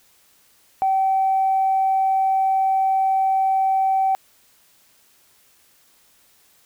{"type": "tone", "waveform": "sine", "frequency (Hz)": 769, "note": "G5", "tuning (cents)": -33, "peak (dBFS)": -15, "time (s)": [0.82, 4.15], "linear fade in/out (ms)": 0, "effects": ["tanh soft clip ceiling -11 dBFS", "white hiss -57 dBFS RMS until 6.65 s"]}